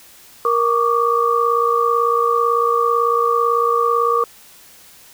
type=tone cluster; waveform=sine; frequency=469.2 / 1135 / 1193 Hz; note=A#4 / C#6 / D6; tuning=+11 / +41 / +27 cents; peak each=-18 dBFS; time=0.45-4.24 s; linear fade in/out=2 ms; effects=white hiss -45 dBFS RMS until 5.13 s

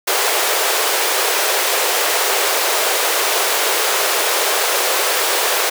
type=high-pass noise; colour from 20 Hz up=pink; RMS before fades=-17 dBFS; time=0.07-5.7 s; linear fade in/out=10 ms; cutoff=390 Hz; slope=48 dB/octave; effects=none

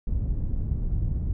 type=low-pass noise; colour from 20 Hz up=pink; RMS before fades=-26 dBFS; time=0.07-1.33 s; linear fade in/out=5 ms; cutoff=120 Hz; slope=12 dB/octave; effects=none

